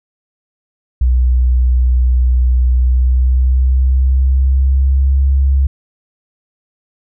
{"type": "tone with pitch glide", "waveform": "sine", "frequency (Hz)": [62.2, 67.83], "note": ["B1", "C#2"], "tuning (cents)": [13, -37], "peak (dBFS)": -8, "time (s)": [1.01, 5.67], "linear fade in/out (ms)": 5, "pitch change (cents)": 150, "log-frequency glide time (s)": [2.71, 5.21], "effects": []}